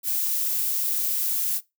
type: noise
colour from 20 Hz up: violet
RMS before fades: -25 dBFS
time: 0.03-1.61 s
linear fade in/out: 50 ms
effects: noise-tail reverb RT60 0.2 s tail -20 dB re dry